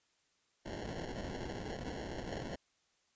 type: noise with sample-and-hold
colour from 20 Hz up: white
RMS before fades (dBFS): -42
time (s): 0.65-2.56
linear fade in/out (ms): 10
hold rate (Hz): 1225
effects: white hiss -75 dBFS RMS until 3.15 s + resampled to 16000 Hz